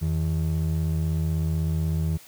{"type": "ring-modulated tone", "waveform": "triangle", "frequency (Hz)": 121.5, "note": "B2", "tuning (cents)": -28, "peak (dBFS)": -17, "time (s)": [0.01, 2.18], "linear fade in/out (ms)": 20, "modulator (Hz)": 38.1, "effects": ["white hiss -49 dBFS RMS until 2.27 s"]}